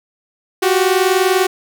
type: tone pair together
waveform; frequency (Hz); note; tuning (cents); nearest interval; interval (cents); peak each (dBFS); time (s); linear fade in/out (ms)
sawtooth; 364.8 / 384.9; F#4 / G4; -24 / -32; minor second; 92; -11; 0.62-1.47; 10
effects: 7-bit